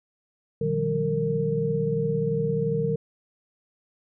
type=tone cluster; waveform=sine; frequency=121.7 / 153.4 / 176.2 / 193.6 / 458.4 Hz; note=B2 / D#3 / F3 / G3 / A#4; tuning=-25 / -24 / +16 / -21 / -29 cents; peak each=-34 / -27 / -34 / -32 / -25 dBFS; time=0.61-2.96 s; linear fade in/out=5 ms; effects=none